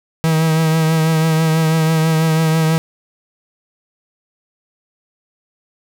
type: tone with vibrato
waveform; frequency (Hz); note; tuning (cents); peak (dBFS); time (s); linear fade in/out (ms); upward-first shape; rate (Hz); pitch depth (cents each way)
45% pulse; 160; D#3; +49; -12; 0.24-2.78; 0; triangle; 6.1; 35
effects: none